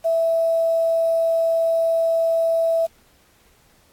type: tone with quantisation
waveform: sine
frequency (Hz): 659.3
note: E5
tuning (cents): 0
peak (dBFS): -16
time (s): 0.04-2.87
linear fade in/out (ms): 20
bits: 7
effects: pink hiss -57 dBFS RMS until 3.92 s + AAC 64 kbps